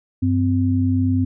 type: tone pair together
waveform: sine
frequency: 96.77 / 258 Hz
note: G2 / C4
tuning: -22 / -24 cents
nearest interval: octave + perfect fourth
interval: 1698 cents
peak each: -18 dBFS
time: 0.22-1.25 s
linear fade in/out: 10 ms
effects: none